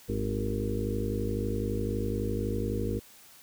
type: harmonic tone with a mistuned harmonic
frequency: 51.91 Hz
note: G#1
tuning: in tune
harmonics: 1 / 2 / 4 / 5 / 6 / 7 / 8 / 9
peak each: -35 / -33 / -36 / -37 / -39 / -39 / -39 / -36 dBFS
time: 0.08-3 s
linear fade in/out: 20 ms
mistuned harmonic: 8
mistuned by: -42 cents
effects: white hiss -54 dBFS RMS until 3.42 s